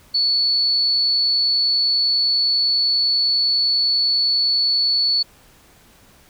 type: tone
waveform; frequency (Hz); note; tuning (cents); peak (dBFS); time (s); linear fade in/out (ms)
sine; 4435; C#8; 0; -15; 0.14-5.23; 10
effects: pink hiss -51 dBFS RMS until 6.29 s